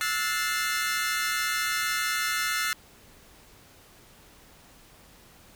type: chord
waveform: sawtooth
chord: F# half-diminished seventh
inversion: third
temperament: equal with one note detuned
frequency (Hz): 1318.5 / 1452 / 1760 / 2093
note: E6 / F#6 / A6 / C7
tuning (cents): 0 / -33 / 0 / 0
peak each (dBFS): -28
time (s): 0.01-2.73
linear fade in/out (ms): 0
effects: pink hiss -54 dBFS RMS until 5.55 s